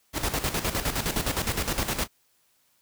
pink noise with tremolo, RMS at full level -26 dBFS, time 0.13-2.08 s, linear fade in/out 50 ms, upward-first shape square, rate 9.7 Hz, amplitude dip 65%, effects white hiss -67 dBFS RMS until 2.81 s

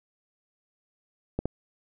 clicks, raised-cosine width 2 ms, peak -14 dBFS, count 2, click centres 1.39 / 1.456 s, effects none

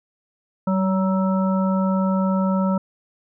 harmonic tone with a mistuned harmonic, 188.3 Hz, F#3, 31 cents sharp, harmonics 1 / 3 / 5 / 7, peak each -18 / -26 / -29 / -30 dBFS, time 0.67-2.78 s, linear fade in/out 5 ms, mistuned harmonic 1, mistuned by +29 cents, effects none

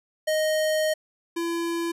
square tone pair in turn, 622.3 / 337.6 Hz, D#5 / E4, 0 / +41 cents, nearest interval major seventh, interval 1059 cents, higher first, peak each -22 / -26 dBFS, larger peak first, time 0.27-0.94 / 1.36-1.92 s, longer first, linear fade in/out 10 ms, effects resampled to 32000 Hz

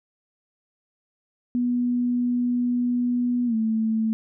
sine tone with pitch glide, 244.4 to 221.5 Hz, B3 to A3, -18 to +12 cents, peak -20 dBFS, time 1.55-4.13 s, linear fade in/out 0 ms, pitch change -170 cents, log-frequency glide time 3.46-3.55 s, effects none

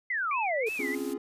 sine exponential sweep, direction down, 2093 to 419.9 Hz, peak -27 dBFS, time 0.1-0.69 s, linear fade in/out 5 ms
sine tone with vibrato, 2268 Hz, C#7, 39 cents sharp, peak -31 dBFS, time 0.31-0.95 s, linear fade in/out 2 ms, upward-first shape sine, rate 3 Hz, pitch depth 260 cents each way
white noise, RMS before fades -46 dBFS, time 0.66-1.14 s, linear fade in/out 10 ms
triangle chord, Db major seventh, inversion third, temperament just, 259.9 / 277.2 / 346.5 / 415.8 Hz, C4 / Db4 / F4 / Ab4, -11 / 0 / -14 / +2 cents, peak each -35 / -33 / -35 / -34 dBFS, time 0.79-1.18 s, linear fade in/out 5 ms
effects resampled to 32000 Hz

